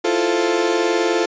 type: chord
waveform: 35% pulse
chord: F major seventh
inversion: third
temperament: equal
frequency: 329.6 / 349.2 / 440 / 523.3 Hz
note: E4 / F4 / A4 / C5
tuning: 0 / 0 / 0 / 0 cents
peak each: -23 / -18 / -19 / -23 dBFS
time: 0.04-1.26 s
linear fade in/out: 10 ms
effects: resampled to 16000 Hz